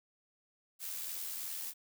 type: noise with amplitude modulation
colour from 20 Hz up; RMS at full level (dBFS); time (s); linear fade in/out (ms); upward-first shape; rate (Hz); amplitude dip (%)
blue; -39; 0.79-1.74; 50; sine; 83.1; 40
effects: none